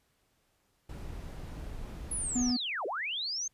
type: noise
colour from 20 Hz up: brown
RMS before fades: -41 dBFS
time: 0.89-2.52 s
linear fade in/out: 5 ms
type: linear two-way sweep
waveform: sine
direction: down then up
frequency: 10660 to 344.2 to 6480 Hz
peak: -32 dBFS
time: 2.11-3.48 s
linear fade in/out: 5 ms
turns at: 2.86 s
type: tone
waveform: triangle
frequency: 246.9 Hz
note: B3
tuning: in tune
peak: -25 dBFS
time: 2.35-2.57 s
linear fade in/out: 10 ms
effects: pink hiss -73 dBFS RMS until 3.53 s + resampled to 32000 Hz